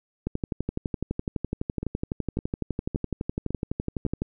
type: two click trains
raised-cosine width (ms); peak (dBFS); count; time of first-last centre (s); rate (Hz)
3; -17 / -14; 5 / 48; 1.83-4.065 / 0.27-4.22; 1.79 / 11.9
effects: none